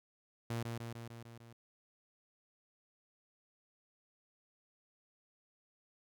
sawtooth tone with echo, 116.54 Hz, A#2, in tune, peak -32 dBFS, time 0.5-0.63 s, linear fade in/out 5 ms, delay 150 ms, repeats 6, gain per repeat -3 dB, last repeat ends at 1.53 s, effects none

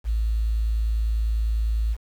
sine tone, 55 Hz, A1, in tune, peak -20 dBFS, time 0.04-1.97 s, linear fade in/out 50 ms, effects 8-bit

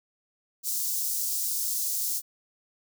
white high-pass noise, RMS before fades -29 dBFS, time 0.63-2.22 s, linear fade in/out 50 ms, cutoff 5200 Hz, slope 24 dB/octave, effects none

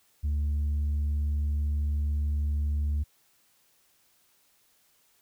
sine tone, 73.5 Hz, D2, 2 cents sharp, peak -22 dBFS, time 0.23-3.04 s, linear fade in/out 20 ms, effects tanh soft clip ceiling -24 dBFS + white hiss -66 dBFS RMS until 5.21 s

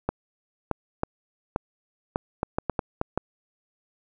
clicks, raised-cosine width 1 ms, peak -10 dBFS, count 11, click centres 0.09 / 0.713 / 1.034 / 1.561 / 2.159 / 2.431 / 2.585 / 2.697 / 2.792 / 3.014 / 3.176 s, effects none

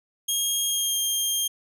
15% pulse tone with pitch glide, 3252 to 3207 Hz, G#7 to G7, -37 to +39 cents, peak -16 dBFS, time 0.28-1.48 s, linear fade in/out 10 ms, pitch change -24 cents, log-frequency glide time 0.66-0.98 s, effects none

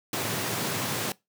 pink high-pass noise, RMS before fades -30 dBFS, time 0.13-1.12 s, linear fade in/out 2 ms, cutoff 100 Hz, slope 96 dB/octave, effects noise-tail reverb RT60 0.2 s tail -22 dB re dry

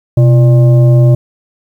sine tone with frequency modulation, 126.4 Hz, B2, 41 cents sharp, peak -3 dBFS, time 0.17-1.15 s, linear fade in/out 5 ms, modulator 469 Hz, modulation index 0.4, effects 7-bit

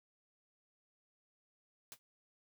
white noise with exponential decay, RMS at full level -45 dBFS, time 1.92-1.99 s, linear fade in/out 0 ms, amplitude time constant 15 ms, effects none

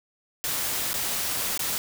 white noise with dropouts, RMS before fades -28 dBFS, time 0.44-1.78 s, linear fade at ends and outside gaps 0 ms, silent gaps 0.931-0.941 / 1.576-1.593 s, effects none

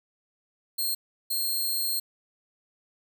10% pulse tone bursts at uneven times, 4225 Hz, C8, 16 cents sharp, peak -19 dBFS, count 2, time 0.78-0.95 / 1.3-2 s, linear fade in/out 10 ms, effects none

